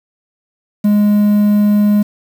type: tone with quantisation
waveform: triangle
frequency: 207.5 Hz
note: G#3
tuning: 1 cent flat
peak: -6 dBFS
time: 0.84-2.03 s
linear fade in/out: 10 ms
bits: 6
effects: none